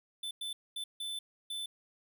square tone bursts at uneven times, 3520 Hz, A7, in tune, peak -37 dBFS, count 5, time 0.23-0.31 / 0.41-0.53 / 0.76-0.84 / 1-1.19 / 1.5-1.66 s, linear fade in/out 5 ms, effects none

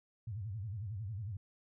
sine tone with vibrato, 103.83 Hz, G#2, in tune, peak -38 dBFS, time 0.27-1.37 s, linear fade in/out 5 ms, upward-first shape sine, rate 11 Hz, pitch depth 210 cents each way, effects none

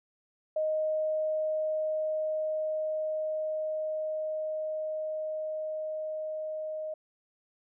sine tone with level ramp, 622.3 Hz, D#5, in tune, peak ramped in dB -26 to -33 dBFS, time 0.56-6.94 s, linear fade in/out 5 ms, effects none

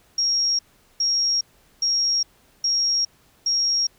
sine tone bursts, 5588 Hz, F8, in tune, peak -18 dBFS, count 5, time 0.18-3.87 s, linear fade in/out 5 ms, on 410 ms, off 410 ms, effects pink hiss -58 dBFS RMS until 3.98 s

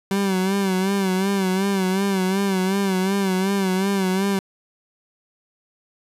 30% pulse tone with vibrato, 192.1 Hz, G3, 35 cents flat, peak -16 dBFS, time 0.11-4.39 s, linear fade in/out 2 ms, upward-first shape sine, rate 2.7 Hz, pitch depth 67 cents each way, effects resampled to 32000 Hz

